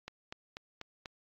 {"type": "click train", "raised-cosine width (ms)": 0.2, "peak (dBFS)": -24, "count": 5, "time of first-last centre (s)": [0.08, 1.058], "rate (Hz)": 4.09, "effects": ["low-pass 5000 Hz 12 dB/octave", "AAC 32 kbps"]}